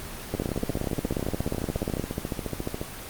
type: two click trains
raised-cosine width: 2 ms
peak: -13 / -15 dBFS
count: 29 / 36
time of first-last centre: 0.34-1.997 / 0.35-2.815 s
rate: 16.9 / 14.2 Hz
effects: pink hiss -38 dBFS RMS until 3.09 s + Opus 24 kbps

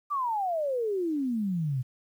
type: exponential sweep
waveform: sine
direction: down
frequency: 1198 to 122.2 Hz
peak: -26 dBFS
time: 0.1-1.83 s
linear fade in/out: 20 ms
effects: 10-bit

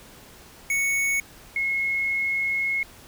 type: tone pair in turn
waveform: square / sine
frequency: 2217 / 2170 Hz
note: C#7 / C#7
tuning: 0 / -37 cents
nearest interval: unison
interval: 37 cents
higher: first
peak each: -22 dBFS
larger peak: neither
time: 0.7-1.2 / 1.56-2.83 s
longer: second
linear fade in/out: 2 ms
effects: pink hiss -48 dBFS RMS until 3.07 s

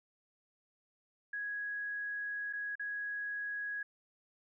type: tone with dropouts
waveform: sine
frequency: 1663 Hz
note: G#6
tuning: 2 cents sharp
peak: -36 dBFS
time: 1.33-3.83 s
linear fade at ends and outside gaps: 5 ms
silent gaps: 2.528-2.533 / 2.755-2.795 s
effects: none

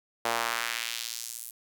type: tone with high-pass filter sweep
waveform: sawtooth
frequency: 116.54 Hz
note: A#2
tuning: in tune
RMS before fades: -33 dBFS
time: 0.25-1.51 s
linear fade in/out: 5 ms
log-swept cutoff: 670 to 11000 Hz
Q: 1.2
effects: none

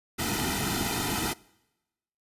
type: noise with comb filter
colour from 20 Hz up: pink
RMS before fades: -29 dBFS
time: 0.18-1.34 s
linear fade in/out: 20 ms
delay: 1.8 ms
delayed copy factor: -1
effects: noise-tail reverb RT60 1.0 s tail -24 dB re dry + resampled to 32000 Hz

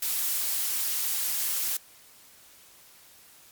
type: noise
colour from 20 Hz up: blue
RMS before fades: -28 dBFS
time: 0.02-1.77 s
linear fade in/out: 5 ms
effects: white hiss -54 dBFS RMS until 3.51 s + MP3 96 kbps

